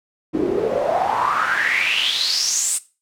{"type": "noise with band-pass filter sweep", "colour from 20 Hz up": "pink", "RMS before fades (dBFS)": -20, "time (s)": [0.33, 2.79], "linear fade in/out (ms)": 20, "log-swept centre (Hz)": [290, 8900], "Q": 7, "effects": ["noise-tail reverb RT60 0.3 s tail -17 dB re dry"]}